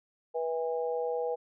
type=harmonic tone; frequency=162.8 Hz; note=E3; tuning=21 cents flat; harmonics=3 / 4 / 5; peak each=-30 / -38 / -37 dBFS; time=0.34-1.36 s; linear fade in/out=20 ms; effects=none